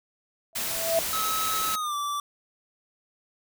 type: tone with exponential growth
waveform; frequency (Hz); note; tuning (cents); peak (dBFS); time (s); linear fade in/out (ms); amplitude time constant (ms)
sine; 661; E5; +5; -18; 0.53-0.99; 0; 100
type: noise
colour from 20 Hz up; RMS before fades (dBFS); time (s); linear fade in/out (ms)
white; -30; 0.55-1.76; 10
type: tone with pitch glide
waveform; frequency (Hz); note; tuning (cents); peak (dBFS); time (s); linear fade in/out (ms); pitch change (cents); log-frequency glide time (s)
square; 1291 to 1163.5; E6 to D6; -37 to -17; -28; 1.13-2.2; 2; -180; 1.72-1.95
effects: none